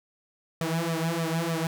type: tone with flanger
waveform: sawtooth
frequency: 164.81 Hz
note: E3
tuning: in tune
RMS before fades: -28 dBFS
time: 0.61-1.67 s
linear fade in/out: 2 ms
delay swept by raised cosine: 1.6 to 4.9 ms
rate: 3.3 Hz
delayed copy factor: +1
effects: none